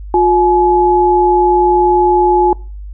sine tone pair together, 356.6 / 849 Hz, F4 / G#5, +36 / +38 cents, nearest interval octave + minor third, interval 1502 cents, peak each -10 dBFS, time 0.14-2.53 s, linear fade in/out 2 ms, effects noise-tail reverb RT60 0.4 s tail -24 dB re dry + added 50 Hz sine -25 dBFS peak until 2.93 s

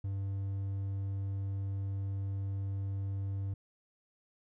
triangle tone, 98 Hz, G2, in tune, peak -31 dBFS, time 0.04-3.54 s, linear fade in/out 5 ms, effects none

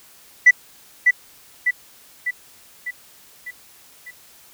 sine tone with echo, 1975.5 Hz, B6, in tune, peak -4 dBFS, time 0.46-0.51 s, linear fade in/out 10 ms, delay 600 ms, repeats 6, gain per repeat -5 dB, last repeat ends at 4.11 s, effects tanh soft clip ceiling -3 dBFS + white hiss -49 dBFS RMS until 4.53 s

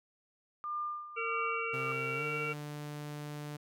sine tone with tremolo, 1200 Hz, D6, 37 cents sharp, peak -33 dBFS, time 0.64-1.92 s, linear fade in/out 0 ms, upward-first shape sine, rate 1.6 Hz, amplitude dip 75%
harmonic tone, 457.4 Hz, A#4, 33 cents flat, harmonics 1 / 3 / 5 / 6, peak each -39 / -39 / -39 / -39 dBFS, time 1.16-2.54 s, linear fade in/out 20 ms
sawtooth tone with pitch glide, 131.9 to 148.05 Hz, C3 to D3, +14 to +14 cents, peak -36 dBFS, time 1.73-3.57 s, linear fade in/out 10 ms, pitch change +200 cents, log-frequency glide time 2.14-2.23 s
effects none

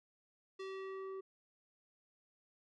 square tone with low-pass filter sweep, 384.1 Hz, G4, 35 cents flat, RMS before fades -45 dBFS, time 0.59-1.21 s, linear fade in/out 10 ms, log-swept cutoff 4700 to 840 Hz, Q 1.1, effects none

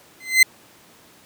40% pulse tone with exponential growth, 2059 Hz, C7, 28 cents flat, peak -5 dBFS, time 0.2-0.43 s, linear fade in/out 5 ms, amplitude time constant 50 ms, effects pink hiss -50 dBFS RMS until 1.25 s + high-pass 150 Hz 12 dB/octave

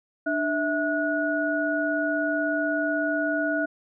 sine tone cluster, 297.3 / 653 / 1459 Hz, D4 / E5 / F#6, +21 / -17 / -25 cents, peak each -27 dBFS, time 0.26-3.66 s, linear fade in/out 10 ms, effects none

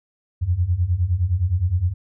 sine beating tone pair, 83.2 / 92.9 Hz, E2 / F#2, +17 / +7 cents, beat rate 9.7 Hz, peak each -22 / -19 dBFS, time 0.41-1.94 s, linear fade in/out 20 ms, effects none

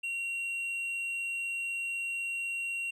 sine tone with tanh clipping, 2748 Hz, F7, 29 cents flat, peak -33 dBFS, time 0.03-2.91 s, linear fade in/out 10 ms, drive 5 dB, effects none

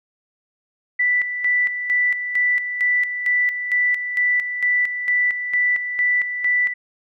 sine tone with tremolo, 1975.5 Hz, B6, in tune, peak -15 dBFS, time 0.99-6.74 s, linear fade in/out 10 ms, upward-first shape square, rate 2.2 Hz, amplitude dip 60%, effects none

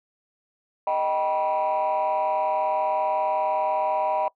sine chord, Eb augmented, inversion none, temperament just, 622.3 / 777.8 / 972.3 Hz, Eb5 / G5 / B5, 0 / -14 / -27 cents, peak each -24 dBFS, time 0.87-4.28 s, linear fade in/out 2 ms, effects noise-tail reverb RT60 0.1 s tail -22 dB re dry + tanh soft clip ceiling -17 dBFS

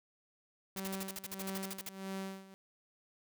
sawtooth tone with tremolo, 192.5 Hz, G3, 31 cents flat, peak -34 dBFS, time 0.76-2.54 s, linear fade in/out 0 ms, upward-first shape sine, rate 1.6 Hz, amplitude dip 85%
white noise bursts, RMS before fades -42 dBFS, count 15, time 0.77-1.889 s, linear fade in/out 0 ms, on 27 ms, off 51 ms
effects none

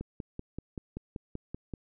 click train, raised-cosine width 3 ms, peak -24 dBFS, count 10, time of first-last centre 0.01-1.737 s, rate 5.21 Hz, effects none

